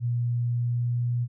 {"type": "tone with pitch glide", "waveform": "sine", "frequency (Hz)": [120, 120.9], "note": ["B2", "B2"], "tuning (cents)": [-49, -36], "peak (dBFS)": -23, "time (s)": [0, 1.28], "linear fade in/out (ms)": 50, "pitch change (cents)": 13, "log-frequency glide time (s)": [0.51, 1.06], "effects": []}